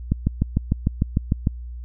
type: click train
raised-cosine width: 5 ms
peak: -6 dBFS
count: 10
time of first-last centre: 0.12-1.471 s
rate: 6.66 Hz
effects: added 60 Hz sine -31 dBFS peak until 1.84 s